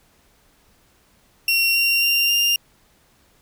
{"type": "tone with pitch steps", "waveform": "30% pulse", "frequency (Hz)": [2736, 2757, 2777, 2798], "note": ["F7", "F7", "F7", "F7"], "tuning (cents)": [-36, -23, -10, 3], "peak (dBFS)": -13, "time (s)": [1.48, 2.56], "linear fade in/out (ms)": 2, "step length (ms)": 270, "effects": ["pink hiss -58 dBFS RMS until 3.41 s"]}